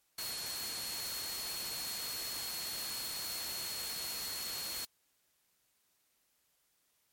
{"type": "tone in noise", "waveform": "sine", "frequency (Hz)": 4317, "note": "C#8", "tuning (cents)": -47, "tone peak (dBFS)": -41, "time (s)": [0.18, 4.85], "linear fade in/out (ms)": 5, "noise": "white", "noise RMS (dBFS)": -41, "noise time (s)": [0.18, 4.85], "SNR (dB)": -3, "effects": ["white hiss -75 dBFS RMS until 7.12 s", "MP3 64 kbps"]}